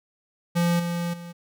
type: tone with level steps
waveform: square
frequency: 172.2 Hz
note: F3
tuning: 24 cents flat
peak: -20 / -26 / -37 dBFS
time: 0.55-1.33 s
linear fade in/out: 20 ms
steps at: 0.79 / 1.13 s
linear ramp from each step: 10 ms
effects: none